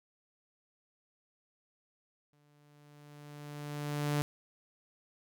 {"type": "tone with exponential growth", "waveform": "sawtooth", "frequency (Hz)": 146.83, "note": "D3", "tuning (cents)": 0, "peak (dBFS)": -24, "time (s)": [2.33, 4.22], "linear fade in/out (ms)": 0, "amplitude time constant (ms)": 410, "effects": []}